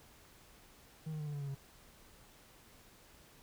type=tone with pitch steps; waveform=triangle; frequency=157.6 / 154 / 150.48 / 147.05 / 143.69 / 140.41 / 137.2 Hz; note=D#3 / D#3 / D3 / D3 / D3 / C#3 / C#3; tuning=+23 / -17 / +42 / +3 / -37 / +23 / -17 cents; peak=-36 dBFS; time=1.06-1.55 s; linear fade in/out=10 ms; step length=70 ms; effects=pink hiss -61 dBFS RMS until 3.42 s